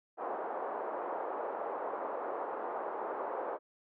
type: band-pass noise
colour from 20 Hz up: pink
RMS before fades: -38 dBFS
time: 0.17-3.59 s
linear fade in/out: 50 ms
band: 430 to 1100 Hz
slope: 24 dB/octave
effects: none